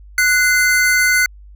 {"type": "tone pair together", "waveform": "square", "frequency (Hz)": [1479, 2072], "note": ["F#6", "C7"], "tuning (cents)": [-1, -17], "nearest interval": "tritone", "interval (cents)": 584, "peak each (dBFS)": [-15, -15], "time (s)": [0.18, 1.26], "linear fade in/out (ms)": 2, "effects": ["added 50 Hz sine -37 dBFS peak until 1.55 s"]}